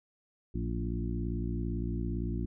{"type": "harmonic tone with a mistuned harmonic", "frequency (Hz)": 57.7, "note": "A#1", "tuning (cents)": -17, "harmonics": [1, 2, 3, 4, 5, 6], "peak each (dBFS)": [-34, -37, -39, -40, -41, -42], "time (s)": [0.54, 2.46], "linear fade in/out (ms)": 10, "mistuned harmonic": 3, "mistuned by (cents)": 53, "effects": []}